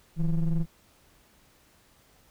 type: ring-modulated tone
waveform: triangle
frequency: 86.9 Hz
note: F2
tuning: 8 cents flat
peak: -17 dBFS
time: 0.16-0.66 s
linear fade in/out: 50 ms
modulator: 75.9 Hz
effects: pink hiss -61 dBFS RMS until 2.3 s